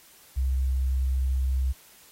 sine tone, 65.41 Hz, C2, in tune, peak -22 dBFS, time 0.36-1.73 s, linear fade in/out 20 ms, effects white hiss -54 dBFS RMS until 2.11 s + AAC 48 kbps

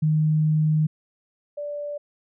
sine tone pair in turn, 154.7 / 584.1 Hz, D#3 / D5, -10 / -10 cents, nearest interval octave + major seventh, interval 2300 cents, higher second, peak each -17 / -28 dBFS, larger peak first, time 0.02-0.87 / 1.57-1.98 s, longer first, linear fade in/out 10 ms, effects none

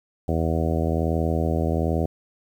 harmonic tone, 81.2 Hz, E2, 26 cents flat, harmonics 1 / 2 / 3 / 4 / 5 / 6 / 7 / 8 / 9, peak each -24 / -27 / -29 / -30 / -31 / -32 / -32 / -33 / -34 dBFS, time 0.28-2.06 s, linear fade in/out 5 ms, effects 9-bit

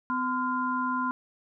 sine tone cluster, 253.2 / 1024 / 1402 Hz, B3 / C6 / F6, +43 / -38 / +6 cents, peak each -31 / -28 / -33 dBFS, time 0.1-1.11 s, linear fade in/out 0 ms, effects none

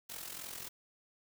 white noise with amplitude modulation, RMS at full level -42 dBFS, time 0.09-0.69 s, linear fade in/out 10 ms, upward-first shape sine, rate 43.3 Hz, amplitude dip 65%, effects none

